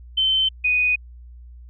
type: tone pair in turn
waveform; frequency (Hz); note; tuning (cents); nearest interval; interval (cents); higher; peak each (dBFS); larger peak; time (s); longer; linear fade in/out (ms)
sine; 3081 / 2486; G7 / D#7; -31 / -2; major third; 371; first; -16; neither; 0.17-0.49 / 0.64-0.96; neither; 10
effects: added 60 Hz sine -39 dBFS peak until 1.69 s